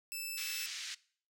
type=tone; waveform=10% pulse; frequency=2637 Hz; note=E7; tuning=in tune; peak=-30 dBFS; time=0.12-0.66 s; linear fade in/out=0 ms
type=band-pass noise; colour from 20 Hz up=white; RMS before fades=-43 dBFS; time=0.37-0.95 s; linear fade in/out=10 ms; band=1700 to 6300 Hz; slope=24 dB/octave
effects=noise-tail reverb RT60 0.5 s tail -21 dB re dry